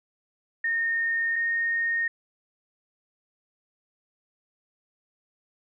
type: tone pair in turn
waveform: sine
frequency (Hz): 1836 / 1847.7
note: A#6 / A#6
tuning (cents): -27 / -16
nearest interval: unison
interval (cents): 11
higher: second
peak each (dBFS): -23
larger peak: neither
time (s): 0.64-1.36 / 1.36-2.08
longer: neither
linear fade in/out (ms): 5
effects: none